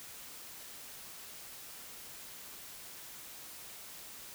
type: silence
effects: white hiss -49 dBFS RMS until 4.34 s